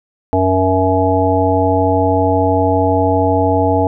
harmonic tone, 93.7 Hz, F#2, 22 cents sharp, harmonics 1 / 3 / 5 / 7 / 9, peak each -17 / -17 / -17 / -17 / -17 dBFS, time 0.33-3.87 s, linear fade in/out 0 ms, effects none

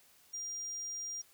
triangle tone, 5700 Hz, F8, 34 cents sharp, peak -37 dBFS, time 0.33-1.22 s, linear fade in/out 10 ms, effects white hiss -64 dBFS RMS until 1.33 s

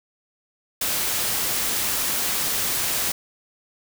white noise, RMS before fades -24 dBFS, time 0.81-3.12 s, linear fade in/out 5 ms, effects none

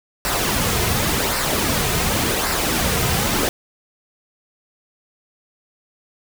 pink noise with flanger, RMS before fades -20 dBFS, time 0.25-3.49 s, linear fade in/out 0 ms, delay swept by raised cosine 0.3 to 3.6 ms, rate 0.89 Hz, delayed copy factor -0.5, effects none

